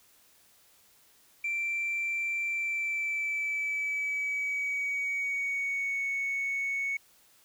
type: tone with pitch glide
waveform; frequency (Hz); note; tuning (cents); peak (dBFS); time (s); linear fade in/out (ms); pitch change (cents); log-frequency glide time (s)
sine; 2349 to 2217; D7 to C#7; 0 to 0; -27; 1.44-6.97; 5; -100; 2.47-6.06
effects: tanh soft clip ceiling -26 dBFS + white hiss -62 dBFS RMS until 7.44 s